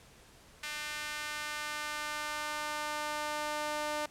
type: tone with high-pass filter sweep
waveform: sawtooth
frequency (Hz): 300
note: D4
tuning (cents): +37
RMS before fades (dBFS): -37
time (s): 0.63-4.06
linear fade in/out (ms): 5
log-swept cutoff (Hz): 1900 to 660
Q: 1.3
effects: pink hiss -58 dBFS RMS until 4.1 s + low-pass 11000 Hz 12 dB/octave